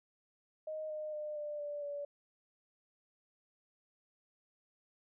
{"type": "tone with pitch steps", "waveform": "sine", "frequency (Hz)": [622.3, 612.7, 603.2, 593.9, 584.7, 575.6], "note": ["D#5", "D#5", "D5", "D5", "D5", "D5"], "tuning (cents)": [0, -27, 46, 19, -8, -35], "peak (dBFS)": -38, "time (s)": [0.67, 2.05], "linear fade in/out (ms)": 5, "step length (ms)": 230, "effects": []}